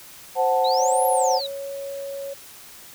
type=chord; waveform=sine; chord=F# diminished; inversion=second; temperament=equal; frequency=523.3 / 740 / 880 Hz; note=C5 / F#5 / A5; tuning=0 / 0 / 0 cents; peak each=-21 / -21 / -23 dBFS; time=0.35-1.41 s; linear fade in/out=50 ms
type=exponential two-way sweep; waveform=sine; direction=up then down; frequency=3698 to 11840 to 3698 Hz; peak=-27 dBFS; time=0.64-1.47 s; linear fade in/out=10 ms; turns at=1.07 s
type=tone; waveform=sine; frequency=554.4 Hz; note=C#5; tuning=in tune; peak=-29 dBFS; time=0.79-2.34 s; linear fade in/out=10 ms
effects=white hiss -44 dBFS RMS until 2.94 s